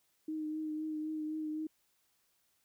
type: tone with vibrato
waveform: sine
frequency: 309.8 Hz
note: D#4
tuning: 7 cents flat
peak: -35 dBFS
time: 0.28-1.67 s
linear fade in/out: 5 ms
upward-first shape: triangle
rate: 3.9 Hz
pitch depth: 25 cents each way
effects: white hiss -75 dBFS RMS until 2.64 s